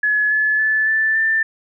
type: tone with pitch steps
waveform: sine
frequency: 1700 / 1719.8 / 1739.7 / 1760 / 1780.4 Hz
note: G#6 / A6 / A6 / A6 / A6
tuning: +40 / -40 / -20 / 0 / +20 cents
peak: -14 dBFS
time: 0.03-1.43 s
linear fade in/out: 5 ms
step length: 280 ms
effects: none